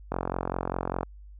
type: click train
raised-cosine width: 1 ms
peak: -14 dBFS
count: 42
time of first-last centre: 0.12-1.031 s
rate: 45 Hz
effects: added 50 Hz sine -44 dBFS peak until 1.39 s